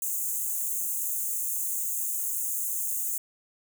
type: high-pass noise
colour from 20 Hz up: white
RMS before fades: -30 dBFS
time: 0.02-3.18 s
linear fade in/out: 2 ms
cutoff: 6400 Hz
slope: 96 dB/octave
effects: none